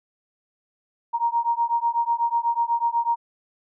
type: beating tone pair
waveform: sine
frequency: 932.3 / 940.4 Hz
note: A#5 / A#5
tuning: 0 / +15 cents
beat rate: 8.1 Hz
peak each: -23 dBFS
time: 1.13-3.16 s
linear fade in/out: 20 ms
effects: none